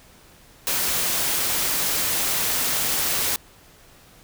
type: noise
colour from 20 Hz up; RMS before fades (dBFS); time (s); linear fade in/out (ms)
white; -23; 0.67-3.36; 0
effects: pink hiss -51 dBFS RMS until 4.23 s